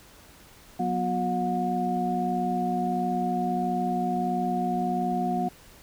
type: tone cluster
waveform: sine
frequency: 182.2 / 243.7 / 360.7 / 723 Hz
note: F#3 / B3 / F#4 / F#5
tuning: -26 / -23 / -44 / -40 cents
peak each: -30 / -30 / -34 / -27 dBFS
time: 0.79-5.49 s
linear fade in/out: 10 ms
effects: pink hiss -52 dBFS RMS until 5.82 s